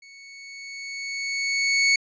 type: tone with level ramp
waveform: sawtooth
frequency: 2217 Hz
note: C#7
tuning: in tune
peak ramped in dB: -42 to -12 dBFS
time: 0.02-1.96 s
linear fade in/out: 5 ms
effects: resampled to 16000 Hz